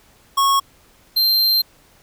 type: tone pair in turn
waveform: square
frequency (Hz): 1100 / 4153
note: C#6 / C8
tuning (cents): -14 / -14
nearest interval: octave + major seventh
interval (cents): 2300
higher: second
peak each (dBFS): -14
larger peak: neither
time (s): 0.37-0.6 / 1.16-1.62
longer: second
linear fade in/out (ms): 10
effects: pink hiss -53 dBFS RMS until 2.02 s